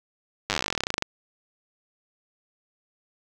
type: slowing click train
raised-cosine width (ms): 0.2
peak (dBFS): -7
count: 25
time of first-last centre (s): 0.5-1.024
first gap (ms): 9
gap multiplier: 1.07
effects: none